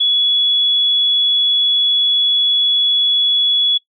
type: tone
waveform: sine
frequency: 3387 Hz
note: G#7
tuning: 33 cents sharp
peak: -11 dBFS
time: 0-3.78 s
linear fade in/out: 10 ms
effects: noise-tail reverb RT60 0.1 s tail -19 dB re dry